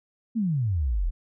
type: exponential sweep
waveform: sine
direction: down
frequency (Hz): 239.3 to 36.71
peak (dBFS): -22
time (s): 0.35-1.11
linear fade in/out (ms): 20
effects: none